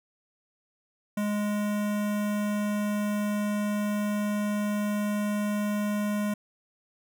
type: tone with notch filter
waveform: square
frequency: 207.7 Hz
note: G#3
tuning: in tune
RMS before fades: -28 dBFS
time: 1.17-6.34 s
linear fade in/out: 5 ms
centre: 4400 Hz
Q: 1.3
effects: none